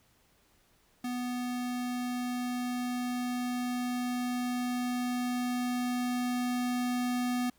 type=tone with level ramp; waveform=square; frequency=246.9 Hz; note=B3; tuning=in tune; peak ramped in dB=-33 to -29 dBFS; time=1.04-7.5 s; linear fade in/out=5 ms; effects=pink hiss -67 dBFS RMS until 7.58 s